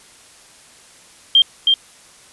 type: tone with echo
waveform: sine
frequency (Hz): 3180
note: G7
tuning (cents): +24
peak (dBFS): -7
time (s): 1.35-1.42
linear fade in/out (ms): 2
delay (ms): 320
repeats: 1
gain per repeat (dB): -3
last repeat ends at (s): 1.74
effects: white hiss -46 dBFS RMS until 2.32 s + resampled to 24000 Hz